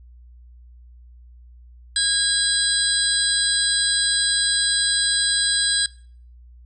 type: tone cluster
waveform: sine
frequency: 1633 / 3315 / 3995 / 4883 / 8190 Hz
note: G#6 / G#7 / B7 / D#8 / C9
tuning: -30 / -4 / +19 / -33 / -38 cents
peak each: -25 / -28 / -22 / -25 / -23 dBFS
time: 1.96-5.86 s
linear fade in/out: 2 ms
effects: noise-tail reverb RT60 0.5 s tail -22 dB re dry + added 60 Hz sine -43 dBFS peak until 6.65 s